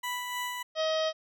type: tone with tremolo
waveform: 20% pulse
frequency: 987.8 Hz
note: B5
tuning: in tune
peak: -26 dBFS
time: 0.03-0.63 s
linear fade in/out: 10 ms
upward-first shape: sine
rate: 3.3 Hz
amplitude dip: 35%
type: harmonic tone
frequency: 633 Hz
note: D#5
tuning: 30 cents sharp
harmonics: 1 / 2 / 3 / 4 / 5 / 6 / 7 / 8 / 9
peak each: -27 / -37 / -40 / -46 / -36 / -41 / -48 / -41 / -46 dBFS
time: 0.75-1.13 s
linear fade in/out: 50 ms
effects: none